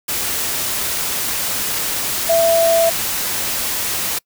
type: tone in noise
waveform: sine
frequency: 666 Hz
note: E5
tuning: 18 cents sharp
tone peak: -11 dBFS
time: 2.29-2.9 s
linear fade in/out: 10 ms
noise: white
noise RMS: -21 dBFS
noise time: 0.08-4.19 s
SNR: +7 dB
effects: noise-tail reverb RT60 0.1 s tail -26 dB re dry